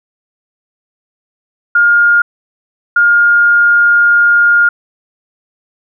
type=tone bursts at uneven times; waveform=sine; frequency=1416 Hz; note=F6; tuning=23 cents sharp; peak=-5 dBFS; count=2; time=1.75-2.22 / 2.96-4.69 s; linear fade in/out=5 ms; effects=none